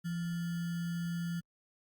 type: tone with sample-and-hold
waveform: sine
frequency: 170.2 Hz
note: F3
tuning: 44 cents flat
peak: -33 dBFS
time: 0.04-1.41 s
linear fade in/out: 20 ms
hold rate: 1575 Hz
effects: Opus 48 kbps